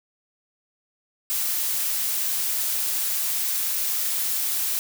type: noise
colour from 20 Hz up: blue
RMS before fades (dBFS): -25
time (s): 1.3-4.79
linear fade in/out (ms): 0
effects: none